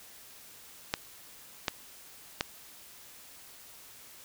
clicks, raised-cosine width 0.2 ms, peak -10 dBFS, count 3, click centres 0.939 / 1.682 / 2.409 s, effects white hiss -52 dBFS RMS until 4.24 s

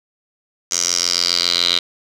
10% pulse tone with band-pass filter sweep, 87.31 Hz, F2, in tune, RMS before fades -18 dBFS, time 0.71-1.79 s, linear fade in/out 5 ms, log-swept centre 6200 to 3800 Hz, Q 5.9, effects none

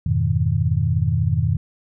sine chord, F half-diminished seventh, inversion none, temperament equal, 87.31 / 103.83 / 123.47 / 155.56 Hz, F2 / Ab2 / Cb3 / Eb3, 0 / 0 / 0 / 0 cents, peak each -22 dBFS, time 0.06-1.57 s, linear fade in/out 5 ms, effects none

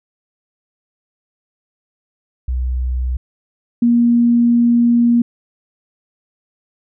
sine tone pair in turn, 62.8 / 237.1 Hz, B1 / A#3, +30 / +30 cents, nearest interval octave + major seventh, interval 2300 cents, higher second, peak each -16 / -9 dBFS, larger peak second, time 2.48-3.17 / 3.82-5.22 s, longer second, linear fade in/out 5 ms, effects none

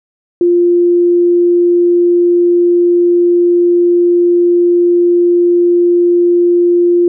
sine tone, 349.2 Hz, F4, in tune, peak -6 dBFS, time 0.41-7.08 s, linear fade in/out 2 ms, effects none

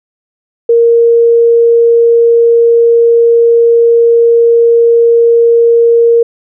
sine tone, 466.2 Hz, A#4, in tune, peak -3 dBFS, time 0.69-6.23 s, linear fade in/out 5 ms, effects none

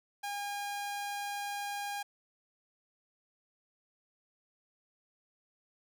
sawtooth tone, 812 Hz, G#5, 39 cents flat, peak -32 dBFS, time 0.23-2.03 s, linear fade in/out 10 ms, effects none

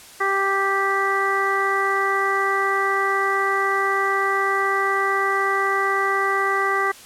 harmonic tone, 392 Hz, G4, in tune, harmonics 1 / 2 / 3 / 4 / 5, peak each -25 / -27 / -22 / -27 / -24 dBFS, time 0.2-6.92 s, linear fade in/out 10 ms, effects white hiss -43 dBFS RMS until 7.05 s + low-pass 11000 Hz 12 dB/octave

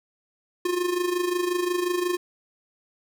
square tone with amplitude modulation, 355.8 Hz, F4, 32 cents sharp, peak -21 dBFS, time 0.65-2.17 s, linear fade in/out 5 ms, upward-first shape sine, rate 25.6 Hz, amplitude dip 65%, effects none

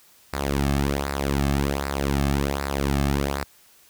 sawtooth tone with flanger, 69.9 Hz, C#2, 15 cents sharp, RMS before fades -24 dBFS, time 0.33-3.44 s, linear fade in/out 5 ms, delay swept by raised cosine 0.31 to 2.11 ms, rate 1.3 Hz, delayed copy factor -0.7, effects white hiss -55 dBFS RMS until 3.89 s

